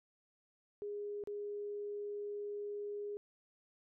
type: tone with dropouts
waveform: sine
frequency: 411.5 Hz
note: G#4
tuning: 16 cents flat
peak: -39 dBFS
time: 0.82-3.17 s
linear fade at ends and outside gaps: 0 ms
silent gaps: 1.238-1.273 s
effects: none